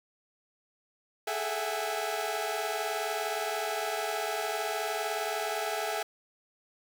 sawtooth tone cluster, 417.4 / 436.9 / 662 / 746 / 817 Hz, G#4 / A4 / E5 / F#5 / G#5, +9 / -12 / +7 / +14 / -29 cents, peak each -36 / -34 / -31 / -34 / -33 dBFS, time 1.27-6.03 s, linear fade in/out 5 ms, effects 10-bit

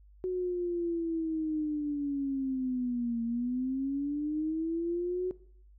sine linear two-way sweep, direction down then up, 370 to 230 to 370 Hz, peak -29 dBFS, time 0.24-5.31 s, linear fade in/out 0 ms, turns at 3.23 s, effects noise-tail reverb RT60 0.6 s tail -19 dB re dry + added 50 Hz sine -54 dBFS peak until 5.78 s

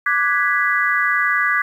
sine chord, G# half-diminished seventh, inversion second, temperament equal, 1174.7 / 1480 / 1661.2 / 1975.5 Hz, D6 / F#6 / G#6 / B6, 0 / 0 / 0 / 0 cents, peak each -21 / -23 / -19 / -20 dBFS, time 0.06-1.62 s, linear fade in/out 5 ms, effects 8-bit

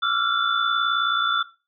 sine tone cluster, 1157 / 1356 / 1415 / 3500 Hz, D6 / E6 / F6 / A7, -26 / +49 / +22 / -10 cents, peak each -31 / -22 / -26 / -25 dBFS, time 0.02-1.43 s, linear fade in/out 10 ms, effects noise-tail reverb RT60 0.3 s tail -17 dB re dry

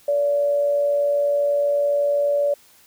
sine tone with amplitude modulation, 575 Hz, D5, 37 cents flat, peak -15 dBFS, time 0.08-2.54 s, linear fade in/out 5 ms, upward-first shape sine, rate 112 Hz, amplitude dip 35%, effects white hiss -53 dBFS RMS until 2.86 s

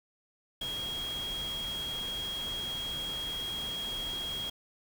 sine tone in noise, 3275 Hz, G#7, 25 cents flat, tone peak -34 dBFS, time 0.61-4.5 s, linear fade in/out 5 ms, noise pink, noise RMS -43 dBFS, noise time 0.61-4.5 s, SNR +6 dB, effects none

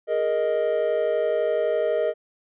triangle chord, Ab suspended second, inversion none, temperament just, 415.3 / 467.2 / 623 Hz, Ab4 / Bb4 / Eb5, 0 / +4 / +2 cents, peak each -26 / -23 / -21 dBFS, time 0.07-2.14 s, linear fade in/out 50 ms, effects resampled to 8000 Hz

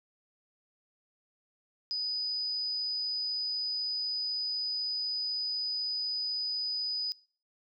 sine tone, 4978 Hz, D#8, in tune, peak -30 dBFS, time 1.91-7.12 s, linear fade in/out 0 ms, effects noise-tail reverb RT60 0.5 s tail -24 dB re dry

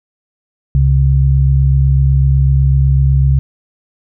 sine tone pair together, 68 / 136 Hz, C#2 / C#3, -33 / -33 cents, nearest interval octave, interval 1200 cents, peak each -10 dBFS, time 0.75-3.39 s, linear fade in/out 0 ms, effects none

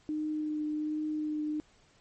sine tone with vibrato, 304.9 Hz, D#4, 35 cents flat, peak -30 dBFS, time 0.09-1.6 s, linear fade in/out 0 ms, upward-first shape triangle, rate 1.3 Hz, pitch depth 14 cents each way, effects pink hiss -64 dBFS RMS until 2 s + MP3 32 kbps

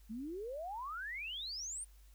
sine exponential sweep, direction up, 207.7 to 9397 Hz, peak -40 dBFS, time 0.09-1.85 s, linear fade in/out 20 ms, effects added 50 Hz sine -57 dBFS peak until 2.14 s + white hiss -70 dBFS RMS until 2.14 s

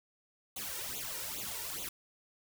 white noise with flanger, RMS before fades -40 dBFS, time 0.56-1.89 s, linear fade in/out 5 ms, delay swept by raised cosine 0.28 to 2.18 ms, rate 2.4 Hz, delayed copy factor +1, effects none

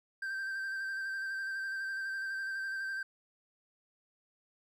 triangle tone with vibrato, 1568 Hz, G6, in tune, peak -33 dBFS, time 0.22-3.03 s, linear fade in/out 5 ms, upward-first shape square, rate 12 Hz, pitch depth 20 cents each way, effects none

